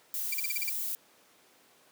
violet noise, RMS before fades -34 dBFS, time 0.14-0.95 s, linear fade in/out 0 ms
sawtooth tone bursts, 2349 Hz, D7, in tune, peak -27 dBFS, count 7, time 0.32-0.696 s, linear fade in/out 5 ms, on 22 ms, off 37 ms
effects pink hiss -61 dBFS RMS until 1.91 s + high-pass 300 Hz 12 dB/octave

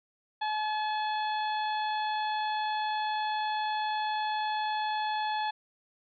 harmonic tone, 856 Hz, A5, 48 cents flat, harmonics 1 / 2 / 3 / 4 / 5, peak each -29 / -38 / -44 / -41 / -45 dBFS, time 0.41-5.51 s, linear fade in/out 10 ms, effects none

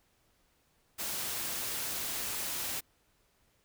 white noise, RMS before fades -36 dBFS, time 0.98-2.81 s, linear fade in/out 20 ms, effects pink hiss -71 dBFS RMS until 3.64 s

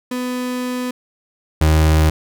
35% pulse tone pair in turn, 250 / 78.16 Hz, B3 / D#2, +21 / +8 cents, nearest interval octave + minor sixth, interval 2013 cents, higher first, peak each -19 / -9 dBFS, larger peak second, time 0.11-0.91 / 1.61-2.1 s, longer first, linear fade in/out 5 ms, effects none

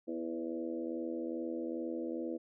harmonic tone with a mistuned harmonic, 82.41 Hz, E2, in tune, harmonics 3 / 4 / 5 / 6 / 7 / 8, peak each -42 / -38 / -50 / -42 / -48 / -53 dBFS, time 0.07-2.38 s, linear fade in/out 20 ms, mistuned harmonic 6, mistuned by +17 cents, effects none

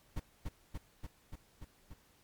brown noise with echo, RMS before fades -36 dBFS, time 0.16-0.2 s, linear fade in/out 10 ms, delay 290 ms, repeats 6, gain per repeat -2 dB, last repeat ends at 1.94 s, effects pink hiss -67 dBFS RMS until 2.23 s + MP3 96 kbps

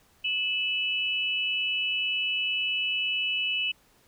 sine tone pair together, 2609 / 2960 Hz, E7 / F#7, -18 / 0 cents, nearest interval major second, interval 218 cents, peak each -28 dBFS, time 0.24-3.72 s, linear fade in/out 10 ms, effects pink hiss -62 dBFS RMS until 4.07 s

